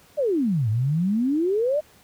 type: exponential two-way sweep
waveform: sine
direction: down then up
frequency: 627 to 103.83 to 627 Hz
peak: -19 dBFS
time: 0.17-1.81 s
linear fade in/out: 20 ms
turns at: 0.69 s
effects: pink hiss -54 dBFS RMS until 2.03 s + high-pass 60 Hz 12 dB/octave